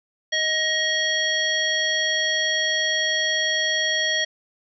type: harmonic tone with a mistuned harmonic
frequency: 628 Hz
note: D#5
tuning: 16 cents sharp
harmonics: 1 / 3 / 5 / 7 / 9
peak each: -30 / -23 / -24 / -31 / -31 dBFS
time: 0.32-4.25 s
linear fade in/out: 10 ms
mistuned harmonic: 5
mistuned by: +74 cents
effects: none